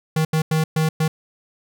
square tone bursts at uneven times, 157.7 Hz, D#3, 24 cents sharp, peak -17 dBFS, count 5, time 0.16-0.25 / 0.33-0.42 / 0.51-0.64 / 0.76-0.89 / 1-1.08 s, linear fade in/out 5 ms, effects none

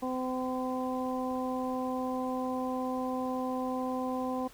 harmonic tone, 256.1 Hz, C4, 37 cents flat, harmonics 1 / 2 / 3 / 4, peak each -33 / -36 / -38 / -39 dBFS, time 0.02-4.48 s, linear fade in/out 10 ms, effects pink hiss -55 dBFS RMS until 4.53 s

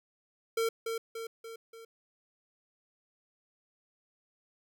square tone with echo, 454.6 Hz, A#4, 43 cents flat, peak -28 dBFS, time 0.57-0.69 s, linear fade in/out 5 ms, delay 290 ms, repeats 4, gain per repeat -5 dB, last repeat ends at 1.85 s, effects none

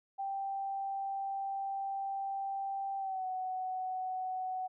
sine tone with pitch glide, 784 to 745.6 Hz, G5 to F#5, 0 to +13 cents, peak -34 dBFS, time 0.18-4.68 s, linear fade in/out 20 ms, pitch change -87 cents, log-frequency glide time 2.98-3.25 s, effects none

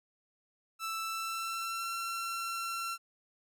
sawtooth tone with pitch glide, 1323 to 1356.3 Hz, E6 to E6, +6 to +49 cents, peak -31 dBFS, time 0.79-2.98 s, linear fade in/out 50 ms, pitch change +43 cents, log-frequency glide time 1.01-1.9 s, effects none

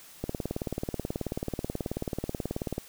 click train, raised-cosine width 2 ms, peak -17 dBFS, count 48, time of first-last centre 0.24-2.781 s, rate 18.5 Hz, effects white hiss -51 dBFS RMS until 2.88 s

